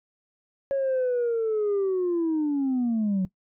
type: linear sweep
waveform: sine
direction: down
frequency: 554.4 to 182.2 Hz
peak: -20 dBFS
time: 0.71-3.25 s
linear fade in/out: 0 ms
effects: noise-tail reverb RT60 0.1 s tail -19 dB re dry + tanh soft clip ceiling -20 dBFS